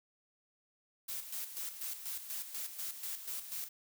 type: noise with tremolo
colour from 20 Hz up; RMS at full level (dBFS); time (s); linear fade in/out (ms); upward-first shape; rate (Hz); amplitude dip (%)
blue; -40; 1.08-3.69; 10; square; 4.1; 60
effects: none